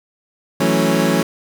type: chord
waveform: 25% pulse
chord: F# minor seventh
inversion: third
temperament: equal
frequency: 164.81 / 185 / 220 / 277.2 Hz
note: E3 / F#3 / A3 / C#4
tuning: 0 / 0 / 0 / 0 cents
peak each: -16 dBFS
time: 0.6-1.23 s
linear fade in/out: 5 ms
effects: none